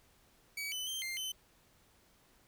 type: tone with pitch steps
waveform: sawtooth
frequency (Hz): 2274 / 3013 / 3143 / 2102 / 3051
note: C#7 / F#7 / G7 / C7 / G7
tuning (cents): +44 / +31 / +4 / +7 / -48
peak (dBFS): -34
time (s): 0.57-1.32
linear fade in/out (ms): 5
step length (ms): 150
effects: pink hiss -67 dBFS RMS until 2.47 s